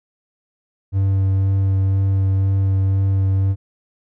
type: tone with vibrato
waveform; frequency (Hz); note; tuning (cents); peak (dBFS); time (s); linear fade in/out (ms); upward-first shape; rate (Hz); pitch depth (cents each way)
triangle; 96.7; G2; -23; -12; 0.92-3.56; 50; sine; 2; 11
effects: none